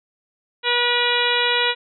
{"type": "harmonic tone", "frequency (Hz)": 483.5, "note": "B4", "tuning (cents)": -37, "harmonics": [1, 2, 3, 4, 5, 6, 7, 8], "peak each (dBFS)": [-25, -25, -25, -25, -25, -25, -25, -25], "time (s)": [0.63, 1.75], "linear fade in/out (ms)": 50, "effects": []}